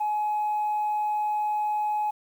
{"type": "tone", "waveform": "sine", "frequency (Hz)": 844, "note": "G#5", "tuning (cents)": 28, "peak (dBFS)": -22, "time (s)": [0, 2.11], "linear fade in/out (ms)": 10, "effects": ["tanh soft clip ceiling -21 dBFS", "9-bit"]}